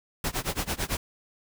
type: noise with tremolo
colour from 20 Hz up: pink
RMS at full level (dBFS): -27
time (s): 0.24-0.97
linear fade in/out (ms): 2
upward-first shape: sine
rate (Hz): 9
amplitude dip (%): 95
effects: none